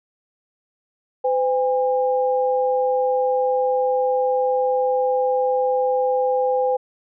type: tone pair together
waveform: sine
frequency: 509 / 810 Hz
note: C5 / G#5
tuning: -48 / -43 cents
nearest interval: minor sixth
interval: 805 cents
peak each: -18 / -22 dBFS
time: 1.24-6.77 s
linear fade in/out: 10 ms
effects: none